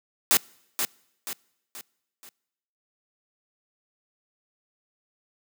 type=noise with echo; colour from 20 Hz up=white; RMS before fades=-19 dBFS; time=0.31-0.37 s; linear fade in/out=0 ms; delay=480 ms; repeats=4; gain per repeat=-7 dB; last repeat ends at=2.29 s; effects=noise-tail reverb RT60 0.9 s tail -26 dB re dry + high-pass 150 Hz 12 dB/octave